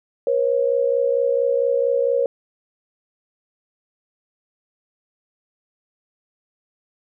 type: tone pair together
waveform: sine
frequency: 480 / 544.4 Hz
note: B4 / C#5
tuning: -49 / -31 cents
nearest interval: major second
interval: 218 cents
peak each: -19 dBFS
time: 0.27-2.26 s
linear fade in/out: 2 ms
effects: none